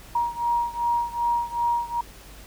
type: beating tone pair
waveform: sine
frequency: 946 / 948.6 Hz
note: A#5 / A#5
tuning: +25 / +30 cents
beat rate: 2.6 Hz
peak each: -24 / -26 dBFS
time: 0.15-2.01 s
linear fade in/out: 5 ms
effects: added 50 Hz sine -46 dBFS peak until 2.46 s + pink hiss -47 dBFS RMS until 2.46 s